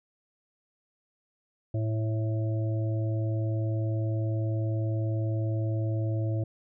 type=harmonic tone; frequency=110 Hz; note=A2; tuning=in tune; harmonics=1 / 3 / 5 / 6; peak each=-26 / -36 / -40 / -42 dBFS; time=1.74-6.44 s; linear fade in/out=5 ms; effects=none